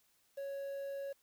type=tone with quantisation; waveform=triangle; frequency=554.4 Hz; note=C#5; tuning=in tune; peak=-37 dBFS; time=0.37-1.13 s; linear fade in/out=10 ms; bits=10; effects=white hiss -73 dBFS RMS until 1.22 s